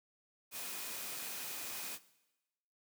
sine tone in noise, 2489 Hz, D#7, in tune, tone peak -54 dBFS, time 0.51-1.99 s, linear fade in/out 50 ms, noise white, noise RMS -43 dBFS, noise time 0.51-1.99 s, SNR -14 dB, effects noise-tail reverb RT60 1.0 s tail -18 dB re dry + high-pass 150 Hz 12 dB/octave

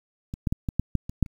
clicks, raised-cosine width 5 ms, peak -20 / -11 / -12 / -14 / -9 / -10 / -21 / -7 / -30 dBFS, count 9, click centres 0.339 / 0.472 / 0.525 / 0.688 / 0.796 / 0.953 / 1.095 / 1.227 / 1.262 s, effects 8-bit

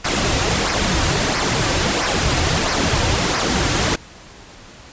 pink noise with flanger, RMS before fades -18 dBFS, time 0.04-3.96 s, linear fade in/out 10 ms, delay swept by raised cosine 0.27 to 4.87 ms, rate 1.5 Hz, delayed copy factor -0.55, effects pink hiss -41 dBFS RMS until 4.92 s + resampled to 16000 Hz

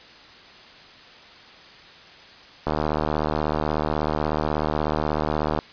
click train, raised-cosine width 1 ms, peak -9 dBFS, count 224, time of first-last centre 2.67-5.589 s, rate 76.4 Hz, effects white hiss -46 dBFS RMS until 5.72 s + resampled to 11025 Hz

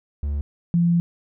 triangle / sine tone pair in turn, 72.2 / 171.37 Hz, D2 / F3, -29 / -32 cents, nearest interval octave + minor third, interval 1497 cents, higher second, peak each -20 / -15 dBFS, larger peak second, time 0.23-0.41 / 0.74-1 s, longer second, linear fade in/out 0 ms, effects none

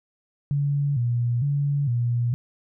sine tone with vibrato, 130.81 Hz, C3, in tune, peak -20 dBFS, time 0.51-2.34 s, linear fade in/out 0 ms, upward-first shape square, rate 1.1 Hz, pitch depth 150 cents each way, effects none

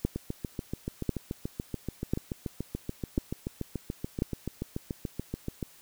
two click trains, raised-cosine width 3 ms, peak -19 / -13 dBFS, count 39 / 5, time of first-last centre 0.16-5.628 / 0.05-4.221 s, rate 6.95 / 0.959 Hz, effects white hiss -56 dBFS RMS until 5.81 s

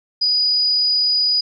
sine tone, 4932 Hz, D#8, 16 cents flat, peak -14 dBFS, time 0.21-1.41 s, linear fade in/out 10 ms, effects none

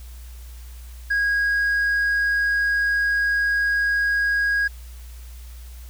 triangle tone with hard clipping, 1643 Hz, G#6, 19 cents flat, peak -17 dBFS, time 1.1-4.68 s, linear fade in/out 10 ms, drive 1 dB, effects added 60 Hz sine -36 dBFS peak until 5.89 s + white hiss -50 dBFS RMS until 5.89 s

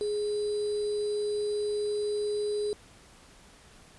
sine tone with sample-and-hold, 416.2 Hz, G#4, 4 cents sharp, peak -27 dBFS, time 0.01-2.73 s, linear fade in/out 0 ms, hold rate 4410 Hz, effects pink hiss -55 dBFS RMS until 3.98 s + resampled to 24000 Hz

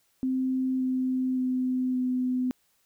sine tone with pitch steps, 259.8 / 257.6 / 255.3 / 253.1 Hz, C4 / C4 / C4 / B3, -12 / -27 / -42 / +43 cents, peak -24 dBFS, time 0.23-2.51 s, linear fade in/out 0 ms, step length 570 ms, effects white hiss -69 dBFS RMS until 2.85 s

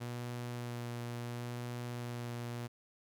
sawtooth tone with vibrato, 120.4 Hz, B2, 44 cents flat, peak -35 dBFS, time 0-2.68 s, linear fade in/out 20 ms, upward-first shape sine, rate 0.72 Hz, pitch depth 13 cents each way, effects none

